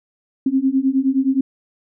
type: beating tone pair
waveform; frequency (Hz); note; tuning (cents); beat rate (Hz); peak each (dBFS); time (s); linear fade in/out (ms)
sine; 261.6 / 271.2; C4 / C#4; 0 / -38; 9.6; -18 / -17; 0.46-1.41; 5
effects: none